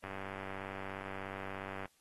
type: click train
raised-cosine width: 0.5 ms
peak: -28 dBFS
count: 177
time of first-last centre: 0.04-1.856 s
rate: 96.9 Hz
effects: white hiss -71 dBFS RMS until 2 s + AAC 32 kbps